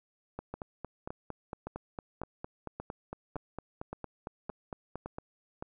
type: two click trains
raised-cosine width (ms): 1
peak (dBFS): -24 / -24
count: 10 / 22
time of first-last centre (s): 0.54-5.625 / 0.39-5.185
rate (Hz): 1.77 / 4.38
effects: none